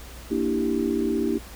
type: chord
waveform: sine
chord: E half-diminished seventh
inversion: second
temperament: equal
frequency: 233.1 / 293.7 / 329.6 / 392 Hz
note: Bb3 / D4 / E4 / G4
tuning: 0 / 0 / 0 / 0 cents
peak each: -27 dBFS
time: 0.3-1.39 s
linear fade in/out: 20 ms
effects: added 60 Hz sine -42 dBFS peak until 1.55 s + pink hiss -44 dBFS RMS until 1.55 s